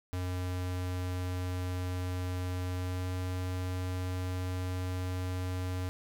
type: tone with pitch glide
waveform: square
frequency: 90.8 to 91.48 Hz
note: F#2 to F#2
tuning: -32 to -19 cents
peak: -33 dBFS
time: 0.13-5.89 s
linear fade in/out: 0 ms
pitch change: +13 cents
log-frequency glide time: 2.75-3.08 s
effects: none